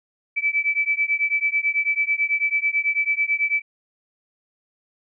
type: beating tone pair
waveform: sine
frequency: 2305 / 2314.1 Hz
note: D7 / D7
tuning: -33 / -26 cents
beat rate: 9.1 Hz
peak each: -22 dBFS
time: 0.36-3.62 s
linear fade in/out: 20 ms
effects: none